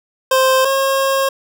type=tone pair in turn; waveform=25% pulse; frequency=523.3 / 540.5 Hz; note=C5 / C#5; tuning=0 / -44 cents; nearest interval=minor second; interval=56 cents; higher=second; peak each=-7 / -10 dBFS; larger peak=first; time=0.31-0.65 / 0.65-1.29 s; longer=second; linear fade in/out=5 ms; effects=none